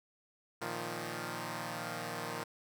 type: chord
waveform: 5% pulse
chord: Bb suspended fourth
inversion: none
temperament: equal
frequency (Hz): 116.54 / 155.56 / 174.61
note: Bb2 / Eb3 / F3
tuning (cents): 0 / 0 / 0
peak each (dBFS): -31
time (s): 0.61-2.44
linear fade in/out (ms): 10
effects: none